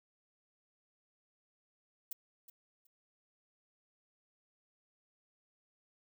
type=noise with echo; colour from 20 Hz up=violet; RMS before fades=-40 dBFS; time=2.11-2.13 s; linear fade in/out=5 ms; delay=370 ms; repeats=2; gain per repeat=-14 dB; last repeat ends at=2.87 s; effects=none